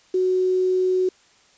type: tone with quantisation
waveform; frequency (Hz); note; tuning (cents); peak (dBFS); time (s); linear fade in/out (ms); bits
sine; 370; F#4; 0; -17; 0.14-1.09; 5; 7
effects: white hiss -56 dBFS RMS until 1.57 s + resampled to 16000 Hz